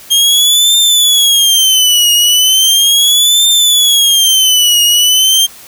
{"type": "tone with vibrato", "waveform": "sawtooth", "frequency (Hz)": 3212, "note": "G7", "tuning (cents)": 41, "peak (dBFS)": -3, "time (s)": [0.1, 5.47], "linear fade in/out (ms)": 20, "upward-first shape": "triangle", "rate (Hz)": 0.37, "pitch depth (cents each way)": 200, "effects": ["white hiss -35 dBFS RMS until 5.67 s"]}